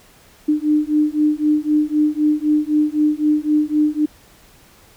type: beating tone pair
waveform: sine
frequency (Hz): 299.9 / 303.8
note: D4 / D#4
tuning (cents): +36 / -41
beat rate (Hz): 3.9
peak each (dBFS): -17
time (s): 0.48-4.06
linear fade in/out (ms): 10
effects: pink hiss -49 dBFS RMS until 4.96 s